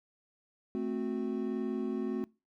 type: chord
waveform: triangle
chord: F# diminished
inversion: first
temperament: equal with one note detuned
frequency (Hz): 220 / 261.6 / 366.6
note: A3 / C4 / F#4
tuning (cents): 0 / 0 / -16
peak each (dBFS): -34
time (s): 0.75-2.24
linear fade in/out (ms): 0
effects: noise-tail reverb RT60 0.3 s tail -24 dB re dry